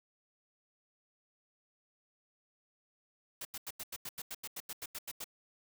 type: noise bursts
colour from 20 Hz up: white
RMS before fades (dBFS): -42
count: 15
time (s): 3.41-5.243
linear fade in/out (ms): 5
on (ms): 41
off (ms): 87
effects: none